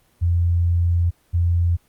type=tone pair in turn; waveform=sine; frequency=86.1 / 86.1 Hz; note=F2 / F2; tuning=-24 / -24 cents; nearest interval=unison; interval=0 cents; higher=neither; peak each=-15 / -15 dBFS; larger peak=neither; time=0.21-1.11 / 1.33-1.77 s; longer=first; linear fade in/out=20 ms; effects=pink hiss -60 dBFS RMS until 1.88 s + Opus 24 kbps